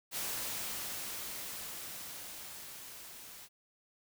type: noise with level ramp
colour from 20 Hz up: white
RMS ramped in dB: -37 to -51 dBFS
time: 0.11-3.49 s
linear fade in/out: 50 ms
effects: none